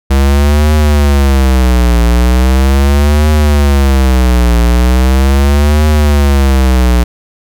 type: tone with vibrato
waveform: square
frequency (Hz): 66.9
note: C2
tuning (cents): +39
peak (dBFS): -6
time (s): 0.1-7.04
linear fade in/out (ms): 10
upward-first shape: triangle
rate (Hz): 0.39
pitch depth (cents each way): 240
effects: none